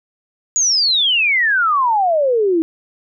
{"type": "exponential sweep", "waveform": "sine", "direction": "down", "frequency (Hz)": [6910, 315.4], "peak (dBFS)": -12, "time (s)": [0.56, 2.62], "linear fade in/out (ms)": 0, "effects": []}